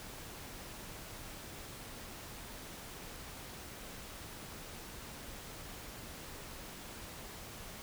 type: silence
effects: pink hiss -48 dBFS RMS until 7.82 s